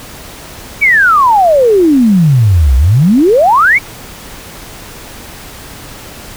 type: exponential two-way sweep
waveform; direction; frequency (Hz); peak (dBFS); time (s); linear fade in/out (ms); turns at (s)
sine; down then up; 2349 to 60.8 to 2349; -4; 0.81-3.79; 20; 2.76
effects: pink hiss -30 dBFS RMS until 6.36 s